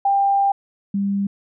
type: tone pair in turn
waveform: sine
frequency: 794 / 199.04 Hz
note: G5 / G3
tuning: +22 / +27 cents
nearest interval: 2 octaves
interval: 2395 cents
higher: first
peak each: -14 / -18 dBFS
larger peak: first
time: 0.05-0.52 / 0.94-1.27 s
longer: first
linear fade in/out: 5 ms
effects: none